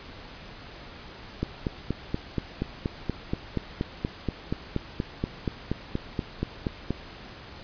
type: click train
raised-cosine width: 3 ms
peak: -13 dBFS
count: 24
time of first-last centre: 1.43-6.906 s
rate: 4.2 Hz
effects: pink hiss -44 dBFS RMS until 7.63 s + resampled to 11025 Hz